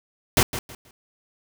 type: noise with echo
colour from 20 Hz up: pink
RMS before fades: -17 dBFS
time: 0.37-0.43 s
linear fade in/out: 2 ms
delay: 160 ms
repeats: 3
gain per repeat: -12 dB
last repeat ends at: 0.91 s
effects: none